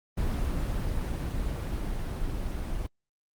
brown noise with level ramp, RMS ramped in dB -28 to -32 dBFS, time 0.17-2.87 s, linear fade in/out 10 ms, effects Opus 24 kbps

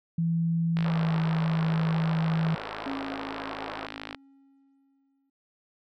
sine tone with pitch glide, 166.3 to 162.13 Hz, E3 to E3, +16 to -28 cents, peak -23 dBFS, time 0.18-2.55 s, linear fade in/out 5 ms, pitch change -44 cents, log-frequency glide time 0.79-1.14 s
click train, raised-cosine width 0.3 ms, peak -19 dBFS, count 182, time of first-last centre 0.77-4.147 s, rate 53.6 Hz
white band-pass noise, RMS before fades -39 dBFS, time 0.84-3.87 s, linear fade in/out 10 ms, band 360 to 1300 Hz, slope 24 dB/octave
triangle tone with exponential decay, 273.6 Hz, C#4, 23 cents flat, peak -29 dBFS, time 2.86-5.3 s, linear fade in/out 5 ms, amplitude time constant 530 ms
effects none

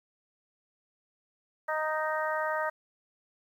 harmonic tone, 310.8 Hz, D#4, 2 cents flat, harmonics 2 / 3 / 4 / 5 / 6, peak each -32 / -34 / -35 / -36 / -37 dBFS, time 1.68-2.7 s, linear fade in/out 10 ms, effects 10-bit

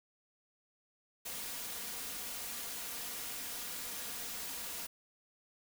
white noise with comb filter, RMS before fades -42 dBFS, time 1.25-4.87 s, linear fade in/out 10 ms, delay 4.2 ms, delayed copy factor +0.5, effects none

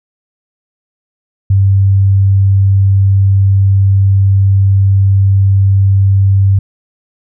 sine tone, 97.7 Hz, G2, 5 cents flat, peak -5 dBFS, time 1.5-6.59 s, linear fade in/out 5 ms, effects none

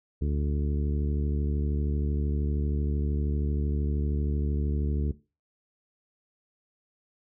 harmonic tone, 72.9 Hz, D2, 12 cents flat, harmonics 1 / 2 / 3 / 4 / 5 / 6, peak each -26 / -32 / -36 / -38 / -40 / -42 dBFS, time 0.21-5.12 s, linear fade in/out 10 ms, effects noise-tail reverb RT60 0.3 s tail -18 dB re dry

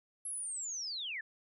sine linear sweep, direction down, 11175 to 1675 Hz, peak -37 dBFS, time 0.25-1.21 s, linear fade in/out 5 ms, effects none

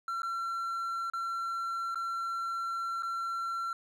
triangle tone with dropouts, 1358 Hz, F6, 49 cents flat, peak -30 dBFS, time 0.08-3.73 s, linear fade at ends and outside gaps 2 ms, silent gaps 0.22-0.231 / 1.1-1.135 / 1.946-1.956 / 3.024-3.031 s, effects none

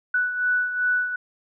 sine beating tone pair, 1482 / 1484.6 Hz, F#6 / F#6, +2 / +5 cents, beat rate 2.6 Hz, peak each -21 / -28 dBFS, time 0.14-1.16 s, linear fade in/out 5 ms, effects none

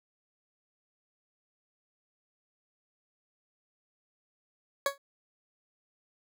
20% pulse tone with exponential decay, 557 Hz, C#5, 8 cents sharp, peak -17 dBFS, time 4.86-4.98 s, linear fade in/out 2 ms, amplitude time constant 24 ms, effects none

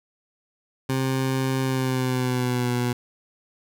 20% pulse tone with pitch glide, 132.2 to 122.64 Hz, C3 to B2, +18 to -12 cents, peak -17 dBFS, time 0.89-2.93 s, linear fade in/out 5 ms, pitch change -130 cents, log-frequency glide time 1.63-2.72 s, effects none

